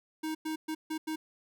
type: tone bursts at uneven times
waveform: square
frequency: 314.3 Hz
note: D#4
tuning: 18 cents sharp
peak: -33 dBFS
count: 5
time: 0.23-0.35 / 0.45-0.56 / 0.68-0.75 / 0.9-0.98 / 1.07-1.16 s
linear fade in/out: 10 ms
effects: none